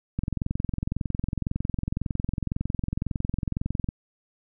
click train, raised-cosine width 5 ms, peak -14 dBFS, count 82, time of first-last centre 0.19-3.889 s, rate 21.9 Hz, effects none

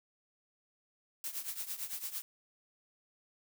blue noise with tremolo, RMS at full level -37 dBFS, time 1.24-2.22 s, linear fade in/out 0 ms, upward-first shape triangle, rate 8.9 Hz, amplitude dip 85%, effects none

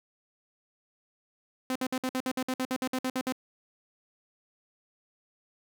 sawtooth tone bursts, 257.6 Hz, C4, 27 cents flat, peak -24 dBFS, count 15, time 1.7-3.324 s, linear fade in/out 2 ms, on 56 ms, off 56 ms, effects none

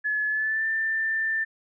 sine tone with pitch glide, 1709 to 1781.6 Hz, G#6 to A6, +49 to +21 cents, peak -23 dBFS, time 0.04-1.45 s, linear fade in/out 20 ms, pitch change +72 cents, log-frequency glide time 0.27-0.67 s, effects none

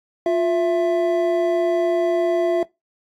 triangle tone pair together, 352.2 / 664.9 Hz, F4 / E5, +15 / +15 cents, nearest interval major seventh, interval 1100 cents, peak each -17 dBFS, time 0.26-2.63 s, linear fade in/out 2 ms, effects noise-tail reverb RT60 0.2 s tail -21 dB re dry + AAC 64 kbps

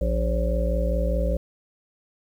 harmonic tone with a mistuned harmonic, 58.27 Hz, A#1, in tune, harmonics 1 / 3 / 5 / 7 / 9 / 10, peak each -22 / -30 / -37 / -38 / -29 / -30 dBFS, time 0.01-1.37 s, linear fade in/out 5 ms, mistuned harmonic 10, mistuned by -40 cents, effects 9-bit

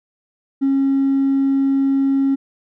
sine tone with hard clipping, 272.6 Hz, C#4, 29 cents flat, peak -14 dBFS, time 0.61-2.36 s, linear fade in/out 20 ms, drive 1 dB, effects none

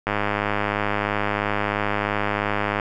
click train, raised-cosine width 0.5 ms, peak -7 dBFS, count 282, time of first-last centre 0.07-2.798 s, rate 103 Hz, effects none

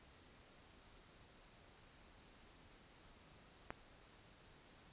click, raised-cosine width 0.5 ms, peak -28 dBFS, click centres 3.705 s, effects pink hiss -64 dBFS RMS until 4.92 s + resampled to 8000 Hz

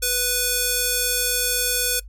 square tone with band-pass filter, 493.9 Hz, B4, in tune, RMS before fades -22 dBFS, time 0.02-2 s, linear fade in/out 10 ms, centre 11000 Hz, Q 0.78, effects noise-tail reverb RT60 0.1 s tail -21 dB re dry + added 50 Hz sine -37 dBFS peak until 2.08 s

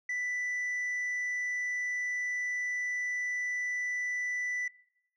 sine tone, 1980 Hz, B6, 4 cents sharp, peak -28 dBFS, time 0.09-4.68 s, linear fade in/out 5 ms, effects noise-tail reverb RT60 0.7 s tail -20 dB re dry + tanh soft clip ceiling -30 dBFS

